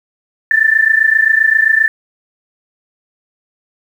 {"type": "tone pair together", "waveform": "sine", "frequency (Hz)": [1757.4, 1785], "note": ["A6", "A6"], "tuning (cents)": [-3, 24], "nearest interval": "unison", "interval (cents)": 27, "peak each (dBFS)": -11, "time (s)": [0.51, 1.88], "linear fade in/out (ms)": 2, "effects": ["7-bit"]}